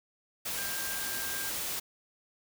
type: tone in noise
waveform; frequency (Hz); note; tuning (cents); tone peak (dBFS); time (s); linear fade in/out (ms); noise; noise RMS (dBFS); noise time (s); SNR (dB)
sine; 1594; G6; +28; -40; 0.57-1.5; 10; white; -35; 0.45-1.8; -8
effects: none